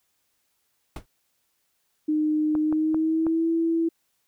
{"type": "noise with exponential decay", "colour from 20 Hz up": "brown", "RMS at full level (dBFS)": -27, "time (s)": [0.96, 1.06], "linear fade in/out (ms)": 2, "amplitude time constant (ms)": 20}
{"type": "tone with pitch glide", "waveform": "sine", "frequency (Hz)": [306.2, 330.1], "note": ["D#4", "E4"], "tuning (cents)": [-28, 2], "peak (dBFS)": -20, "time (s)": [2.08, 3.89], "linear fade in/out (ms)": 10, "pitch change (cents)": 130, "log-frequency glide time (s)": [2.59, 3.49]}
{"type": "clicks", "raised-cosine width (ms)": 1, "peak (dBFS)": -20, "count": 4, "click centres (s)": [2.552, 2.726, 2.945, 3.267]}
{"effects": ["white hiss -72 dBFS RMS until 4.27 s"]}